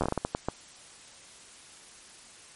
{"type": "slowing click train", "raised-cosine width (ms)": 1, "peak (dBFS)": -13, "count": 10, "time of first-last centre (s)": [0.01, 0.486], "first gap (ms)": 11, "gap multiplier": 1.37, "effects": ["white hiss -51 dBFS RMS until 2.55 s", "MP3 48 kbps"]}